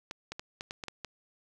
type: clicks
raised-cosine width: 0.2 ms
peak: -21 dBFS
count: 8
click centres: 0.111 / 0.32 / 0.395 / 0.609 / 0.709 / 0.838 / 0.883 / 1.047 s
effects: 10-bit